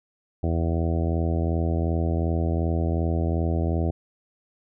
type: harmonic tone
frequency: 82.7 Hz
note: E2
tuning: 6 cents sharp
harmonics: 1 / 2 / 3 / 4 / 5 / 6 / 7 / 8 / 9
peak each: -23 / -29 / -32 / -31 / -35 / -38 / -37 / -36 / -39 dBFS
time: 0.43-3.91 s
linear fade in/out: 5 ms
effects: none